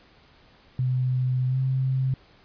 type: tone with pitch glide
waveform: sine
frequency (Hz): 127.6 to 131.57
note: C3 to C3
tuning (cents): -43 to +10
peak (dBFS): -21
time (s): 0.79-2.14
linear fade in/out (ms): 2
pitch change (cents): +53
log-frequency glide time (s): 1.47-1.58
effects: pink hiss -56 dBFS RMS until 2.44 s + resampled to 11025 Hz